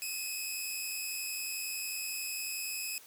10% pulse tone pair together, 2492 / 2583 Hz, D#7 / E7, +2 / -36 cents, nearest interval minor second, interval 62 cents, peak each -30 / -29 dBFS, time 0.02-2.98 s, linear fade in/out 0 ms, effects white hiss -55 dBFS RMS until 3.06 s + high-pass 150 Hz 12 dB/octave

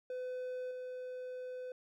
triangle tone with level steps, 505 Hz, B4, 39 cents sharp, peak -36 / -39 dBFS, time 0.1-1.72 s, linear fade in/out 2 ms, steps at 0.71 s, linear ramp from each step 2 ms, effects none

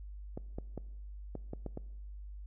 clicks, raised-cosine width 2 ms, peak -26 dBFS, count 7, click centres 0.375 / 0.585 / 0.777 / 1.353 / 1.534 / 1.663 / 1.774 s, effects noise-tail reverb RT60 1.0 s tail -21 dB re dry + added 50 Hz sine -43 dBFS peak until 2.46 s

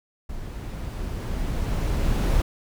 brown noise with level ramp, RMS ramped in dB -35 to -20 dBFS, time 0.29-2.42 s, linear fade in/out 5 ms, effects none

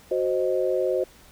sine chord, C diminished, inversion second, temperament equal, 370 / 523.3 / 622.3 Hz, Gb4 / C5 / Eb5, 0 / 0 / 0 cents, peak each -25 / -24 / -28 dBFS, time 0.11-1.04 s, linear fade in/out 5 ms, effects pink hiss -52 dBFS RMS until 1.31 s

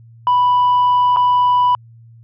sine tone with dropouts, 987.8 Hz, B5, in tune, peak -8 dBFS, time 0.27-1.75 s, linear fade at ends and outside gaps 1 ms, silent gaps 1.162-1.169 s, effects tanh soft clip ceiling -9 dBFS + added 115 Hz sine -40 dBFS peak until 2.23 s

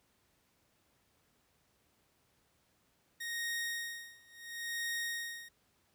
sawtooth tone with tremolo, 1864.7 Hz, A#6, in tune, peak -31 dBFS, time 3.2-5.49 s, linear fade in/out 10 ms, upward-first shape sine, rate 0.72 Hz, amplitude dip 95%, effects pink hiss -73 dBFS RMS until 5.94 s + high-pass 60 Hz 12 dB/octave

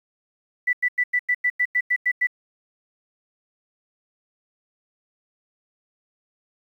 sine tone bursts, 1975.5 Hz, B6, in tune, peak -17 dBFS, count 11, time 0.67-2.271 s, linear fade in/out 10 ms, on 61 ms, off 93 ms, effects 9-bit

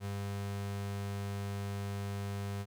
35% pulse tone, 100 Hz, G2, 35 cents sharp, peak -34 dBFS, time 0-2.66 s, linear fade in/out 50 ms, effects none

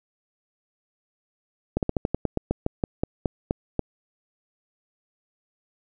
slowing click train, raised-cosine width 2 ms, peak -9 dBFS, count 15, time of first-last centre 1.77-3.793 s, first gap 58 ms, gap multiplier 1.13, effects none

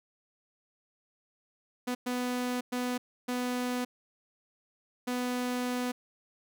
sawtooth tone bursts at uneven times, 248.1 Hz, B3, 8 cents sharp, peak -26 dBFS, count 5, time 1.87-1.95 / 2.06-2.61 / 2.72-2.98 / 3.28-3.85 / 5.07-5.92 s, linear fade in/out 10 ms, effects none

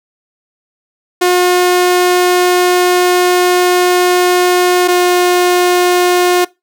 sawtooth tone pair in turn, 359.3 / 357.6 Hz, F4 / F4, +49 / +41 cents, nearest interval unison, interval 8 cents, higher first, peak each -4 dBFS, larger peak neither, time 1.21-4.88 / 4.88-6.45 s, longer first, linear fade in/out 10 ms, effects noise-tail reverb RT60 0.2 s tail -21 dB re dry

